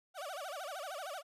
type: tone with vibrato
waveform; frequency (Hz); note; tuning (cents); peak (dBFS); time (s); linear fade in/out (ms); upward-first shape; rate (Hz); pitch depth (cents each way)
30% pulse; 659.3; E5; 0; -38; 0.14-1.23; 50; sine; 13; 280
effects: resampled to 32000 Hz